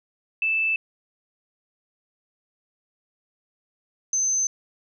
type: tone pair in turn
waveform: sine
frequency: 2637 / 6186 Hz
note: E7 / G8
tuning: 0 / -24 cents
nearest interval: octave + minor third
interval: 1476 cents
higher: second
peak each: -20 dBFS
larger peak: neither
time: 0.42-0.76 / 4.13-4.47 s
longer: neither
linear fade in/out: 2 ms
effects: none